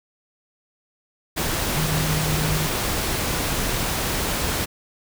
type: tone in noise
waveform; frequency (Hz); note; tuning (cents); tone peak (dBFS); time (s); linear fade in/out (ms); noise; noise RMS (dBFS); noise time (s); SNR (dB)
sine; 154.6; D#3; -11; -23; 1.76-2.68; 20; pink; -24; 1.36-4.66; -2
effects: none